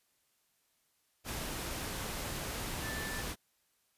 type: tone in noise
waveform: sine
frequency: 1760 Hz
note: A6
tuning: in tune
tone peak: -41 dBFS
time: 2.81-3.25 s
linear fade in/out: 50 ms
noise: pink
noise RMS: -39 dBFS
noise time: 1.24-3.36 s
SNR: -5 dB
effects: white hiss -75 dBFS RMS until 3.97 s + resampled to 32000 Hz